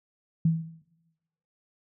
sine tone with exponential decay, 162.9 Hz, E3, 20 cents flat, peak -17 dBFS, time 0.45-0.82 s, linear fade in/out 5 ms, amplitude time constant 80 ms, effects noise-tail reverb RT60 1.0 s tail -18 dB re dry

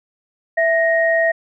sine tone pair together, 659.3 / 1870.7 Hz, E5 / A#6, 0 / +6 cents, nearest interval octave + tritone, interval 1806 cents, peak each -15 / -17 dBFS, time 0.57-1.32 s, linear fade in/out 10 ms, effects none

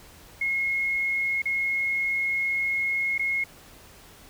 sine tone with dropouts, 2162 Hz, C#7, 44 cents flat, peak -23 dBFS, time 0.41-3.44 s, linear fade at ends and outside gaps 5 ms, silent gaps 1.42-1.455 / 3.18-3.193 s, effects pink hiss -50 dBFS RMS until 4.29 s

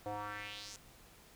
square tone with band-pass filter sweep, 103.83 Hz, G#2, in tune, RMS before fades -44 dBFS, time 0.06-0.76 s, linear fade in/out 0 ms, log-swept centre 600 to 7000 Hz, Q 2.7, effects pink hiss -60 dBFS RMS until 1.35 s

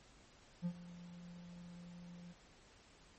triangle tone with ADSR envelope, 174.61 Hz, F3, in tune, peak -32 dBFS, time 0.62-2.34 s, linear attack 39 ms, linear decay 66 ms, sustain -17 dB, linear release 29 ms, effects pink hiss -64 dBFS RMS until 3.18 s + MP3 32 kbps

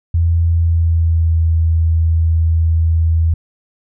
sine tone with pitch glide, 83.8 to 81.7 Hz, E2 to E2, +29 to -15 cents, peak -10 dBFS, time 0.14-3.34 s, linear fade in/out 5 ms, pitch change -44 cents, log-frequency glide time 0.52-1.38 s, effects none

